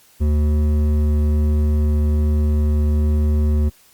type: tone with hard clipping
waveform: triangle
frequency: 75.1 Hz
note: D2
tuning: 39 cents sharp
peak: -16 dBFS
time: 0.2-3.7 s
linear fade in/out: 20 ms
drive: 14 dB
effects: white hiss -52 dBFS RMS until 3.93 s + Opus 48 kbps